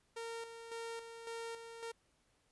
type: tone with tremolo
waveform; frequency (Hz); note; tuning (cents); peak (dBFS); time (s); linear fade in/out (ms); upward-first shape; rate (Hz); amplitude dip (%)
sawtooth; 460; A#4; -23; -38; 0.16-1.92; 10; square; 1.8; 55
effects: pink hiss -75 dBFS RMS until 2.51 s + resampled to 24000 Hz